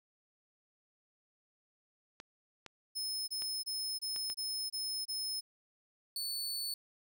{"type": "clicks", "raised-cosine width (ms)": 0.2, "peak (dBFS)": -29, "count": 5, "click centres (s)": [2.201, 2.663, 3.421, 4.162, 4.3]}
{"type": "tone bursts", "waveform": "sawtooth", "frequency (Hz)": 5190, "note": "E8", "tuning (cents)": -28, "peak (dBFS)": -33, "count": 7, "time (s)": [2.95, 5.41], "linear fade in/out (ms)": 20, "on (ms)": 330, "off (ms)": 25}
{"type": "tone", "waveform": "sawtooth", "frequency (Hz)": 4464, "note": "C#8", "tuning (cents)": 11, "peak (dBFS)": -33, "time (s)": [6.16, 6.74], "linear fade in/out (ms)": 2}
{"effects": []}